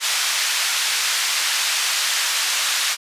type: band-pass noise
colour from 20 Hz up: white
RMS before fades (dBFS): -21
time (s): 0-2.97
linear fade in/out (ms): 50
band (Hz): 1300 to 6000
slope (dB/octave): 12
effects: resampled to 32000 Hz